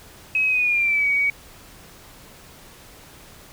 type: tone with pitch glide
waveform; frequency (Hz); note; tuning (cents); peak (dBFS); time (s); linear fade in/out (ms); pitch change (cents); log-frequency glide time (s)
sine; 2548 to 2257; D#7 to C#7; +41 to +31; -17; 0.35-1.3; 2; -210; 0.47-1.08
effects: pink hiss -46 dBFS RMS until 3.52 s